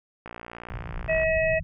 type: click train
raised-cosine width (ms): 0.5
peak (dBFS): -23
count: 58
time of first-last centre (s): 0.26-1.233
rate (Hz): 58.6
type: low-pass noise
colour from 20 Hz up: pink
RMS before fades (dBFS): -34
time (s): 0.7-1.63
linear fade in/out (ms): 0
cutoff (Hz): 190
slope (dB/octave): 96
type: harmonic tone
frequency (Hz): 640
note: D#5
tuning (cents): +49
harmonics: 1 / 3 / 4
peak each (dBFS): -22 / -28 / -29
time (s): 1.08-1.6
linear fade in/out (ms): 20
effects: none